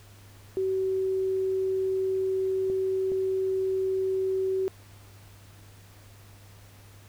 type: tone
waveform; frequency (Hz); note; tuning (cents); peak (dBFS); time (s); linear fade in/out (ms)
sine; 380; F#4; +46; -24; 0.57-4.68; 0
type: clicks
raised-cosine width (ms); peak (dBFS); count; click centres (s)
2; -26; 2; 2.7 / 3.119
effects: added 100 Hz sine -50 dBFS peak until 7.08 s + pink hiss -55 dBFS RMS until 7.08 s